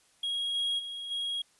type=tone with level steps; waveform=triangle; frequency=3292 Hz; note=G#7; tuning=16 cents flat; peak=-28 / -26 / -35 / -29 dBFS; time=0.23-1.42 s; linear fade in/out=5 ms; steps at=0.54 / 0.78 / 1.1 s; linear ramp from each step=20 ms; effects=white hiss -65 dBFS RMS until 1.59 s + resampled to 24000 Hz